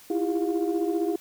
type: tone cluster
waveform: sine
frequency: 327.2 / 342.3 / 401.2 / 707 Hz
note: E4 / F4 / G4 / F5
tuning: -13 / -35 / +40 / +21 cents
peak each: -26 / -28 / -28 / -35 dBFS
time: 0.1-1.16 s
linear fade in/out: 5 ms
effects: tanh soft clip ceiling -15 dBFS + white hiss -51 dBFS RMS until 1.2 s